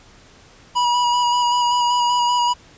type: tone with vibrato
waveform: square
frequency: 970 Hz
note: B5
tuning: 31 cents flat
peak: -16 dBFS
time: 0.75-2.54 s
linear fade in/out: 20 ms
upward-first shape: square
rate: 5.2 Hz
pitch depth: 15 cents each way
effects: pink hiss -48 dBFS RMS until 2.77 s + resampled to 16000 Hz